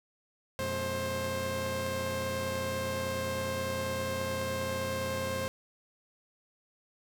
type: tone cluster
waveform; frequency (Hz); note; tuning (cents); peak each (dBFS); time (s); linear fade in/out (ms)
sawtooth; 89.8 / 122.9 / 214.5 / 529; F2 / B2 / A3 / C5; +49 / -8 / -44 / +19; -35 / -38 / -38 / -29; 0.59-5.48; 0
effects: none